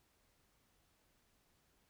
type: silence
effects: pink hiss -75 dBFS RMS until 1.89 s